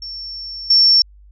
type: tone with level steps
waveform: sine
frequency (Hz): 5440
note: F8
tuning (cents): -46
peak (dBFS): -27 / -8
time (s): 0.02-1.02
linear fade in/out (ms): 2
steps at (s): 0.7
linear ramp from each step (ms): 5
effects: added 50 Hz sine -42 dBFS peak until 1.31 s